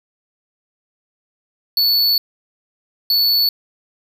square tone bursts at uneven times, 4443 Hz, C#8, 3 cents sharp, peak -13 dBFS, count 2, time 1.77-2.18 / 3.1-3.49 s, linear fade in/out 2 ms, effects 7-bit

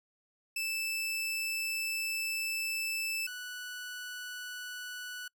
sawtooth tone pair in turn, 2637 / 1480 Hz, E7 / F#6, 0 / 0 cents, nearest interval minor seventh, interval 1000 cents, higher first, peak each -29 / -36 dBFS, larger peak first, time 0.56-3.27 / 3.27-5.28 s, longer first, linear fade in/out 5 ms, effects noise-tail reverb RT60 0.1 s tail -26 dB re dry

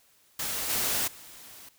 white noise with level steps, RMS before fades -32 / -28 / -48 dBFS, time 0.39-1.69 s, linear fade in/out 5 ms, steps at 0.69 / 1.07 s, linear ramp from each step 10 ms, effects white hiss -63 dBFS RMS until 1.78 s

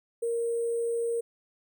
sine tone with sample-and-hold, 466.5 Hz, A#4, 1 cent sharp, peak -26 dBFS, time 0.22-1.21 s, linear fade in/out 10 ms, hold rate 8820 Hz, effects none

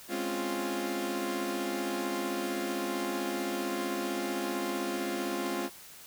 sawtooth chord, Db major seventh, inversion second, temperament equal, 207.7 / 261.6 / 277.2 / 349.2 Hz, Ab3 / C4 / Db4 / F4, 0 / 0 / 0 / 0 cents, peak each -35 / -34 / -35 / -30 dBFS, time 0.08-5.7 s, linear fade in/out 50 ms, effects white hiss -50 dBFS RMS until 6.06 s

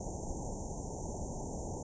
pink band-stop noise, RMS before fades -39 dBFS, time 0-1.83 s, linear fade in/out 5 ms, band 930 to 6000 Hz, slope 96 dB/octave, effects resampled to 16000 Hz

